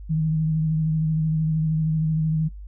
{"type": "tone with vibrato", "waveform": "sine", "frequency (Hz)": 157.6, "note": "D#3", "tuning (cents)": 23, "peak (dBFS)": -19, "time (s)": [0.09, 2.49], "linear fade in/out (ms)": 20, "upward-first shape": "triangle", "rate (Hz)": 13, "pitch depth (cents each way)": 34, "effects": ["noise-tail reverb RT60 0.1 s tail -21 dB re dry", "added 50 Hz sine -35 dBFS peak until 2.67 s"]}